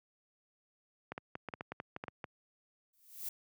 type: clicks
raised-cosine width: 0.5 ms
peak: -25 dBFS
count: 12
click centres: 1.12 / 1.179 / 1.354 / 1.487 / 1.538 / 1.609 / 1.72 / 1.801 / 1.964 / 2.039 / 2.082 / 2.242 s
type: noise with exponential growth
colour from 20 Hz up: violet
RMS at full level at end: -37 dBFS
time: 2.93-3.29 s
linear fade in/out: 5 ms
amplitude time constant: 78 ms
effects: high-pass 100 Hz 12 dB/octave